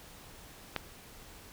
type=click; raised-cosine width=0.3 ms; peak=-15 dBFS; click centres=0.763 s; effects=pink hiss -52 dBFS RMS until 1.52 s